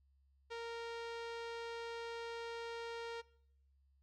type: tone with low-pass filter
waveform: sawtooth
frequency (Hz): 464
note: A#4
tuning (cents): -8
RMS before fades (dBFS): -45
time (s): 0.5-3.22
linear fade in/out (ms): 20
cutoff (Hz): 4200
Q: 1.1
effects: noise-tail reverb RT60 0.7 s tail -21 dB re dry + added 68 Hz sine -69 dBFS peak until 4.02 s